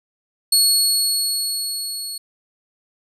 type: tone with level ramp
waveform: 25% pulse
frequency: 4357 Hz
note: C#8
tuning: 31 cents flat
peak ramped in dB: -7 to -23 dBFS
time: 0.52-2.18 s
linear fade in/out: 5 ms
effects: none